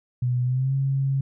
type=tone with pitch glide; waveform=sine; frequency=124 to 136.01 Hz; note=B2 to C#3; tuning=+7 to -33 cents; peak=-20 dBFS; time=0.22-1.21 s; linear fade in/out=5 ms; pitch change=+160 cents; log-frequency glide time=0.43-0.74 s; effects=none